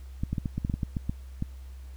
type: clicks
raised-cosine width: 5 ms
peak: -16 dBFS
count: 12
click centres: 0.235 / 0.33 / 0.382 / 0.458 / 0.58 / 0.649 / 0.698 / 0.74 / 0.832 / 0.968 / 1.095 / 1.424 s
effects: added 65 Hz sine -40 dBFS peak until 1.96 s + pink hiss -60 dBFS RMS until 1.96 s